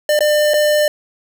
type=tone with dropouts; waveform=square; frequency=599 Hz; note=D5; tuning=34 cents sharp; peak=-12 dBFS; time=0.09-0.88 s; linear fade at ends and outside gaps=2 ms; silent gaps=0.191-0.206 / 0.536-0.54 s; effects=7-bit